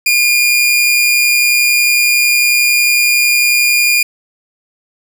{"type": "tone with amplitude modulation", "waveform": "sawtooth", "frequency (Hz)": 2421, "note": "D#7", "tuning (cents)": -48, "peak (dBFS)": -4, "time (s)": [0.06, 4.03], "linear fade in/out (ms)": 5, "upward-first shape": "sine", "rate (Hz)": 131, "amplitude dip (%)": 30, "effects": []}